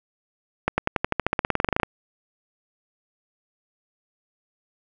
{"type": "accelerating click train", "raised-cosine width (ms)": 0.5, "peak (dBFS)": -5, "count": 20, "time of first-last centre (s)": [0.68, 1.832], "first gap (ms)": 100, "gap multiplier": 0.94, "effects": []}